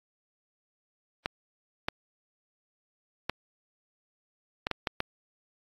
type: clicks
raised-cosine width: 0.3 ms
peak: -12 dBFS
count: 7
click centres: 1.259 / 1.885 / 3.296 / 4.669 / 4.713 / 4.872 / 5.004 s
effects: AAC 32 kbps